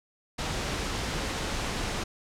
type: noise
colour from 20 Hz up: pink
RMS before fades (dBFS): -31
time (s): 0.38-2.04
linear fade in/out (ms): 10
effects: low-pass 7000 Hz 12 dB/octave